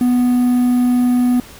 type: tone with quantisation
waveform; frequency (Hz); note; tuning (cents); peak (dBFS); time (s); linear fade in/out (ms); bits
triangle; 246.9; B3; 0; -9; 0.01-1.4; 2; 6
effects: pink hiss -39 dBFS RMS until 1.59 s